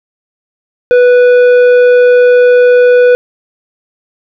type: tone with tanh clipping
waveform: sine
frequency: 492.9 Hz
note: B4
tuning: 3 cents flat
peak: -4 dBFS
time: 0.91-3.15 s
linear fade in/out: 0 ms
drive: 9 dB
effects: none